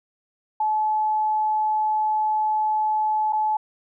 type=tone with dropouts; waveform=sine; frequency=860 Hz; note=A5; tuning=40 cents flat; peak=-19 dBFS; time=0.6-3.57 s; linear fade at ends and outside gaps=5 ms; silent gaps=3.325-3.33 s; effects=none